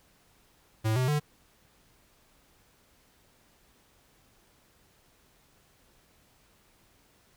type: tone with pitch steps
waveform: square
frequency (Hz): 110.1 / 127.94 / 148.67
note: A2 / C3 / D3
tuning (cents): +2 / -38 / +22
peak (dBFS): -25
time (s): 0.84-1.2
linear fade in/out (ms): 20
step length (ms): 120
effects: pink hiss -64 dBFS RMS until 7.36 s